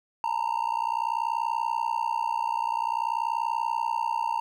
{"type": "tone with amplitude modulation", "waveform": "triangle", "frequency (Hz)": 918, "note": "A#5", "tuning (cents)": -27, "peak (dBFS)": -19, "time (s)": [0.24, 4.4], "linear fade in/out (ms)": 0, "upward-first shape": "sine", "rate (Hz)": 60.5, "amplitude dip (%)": 100, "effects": []}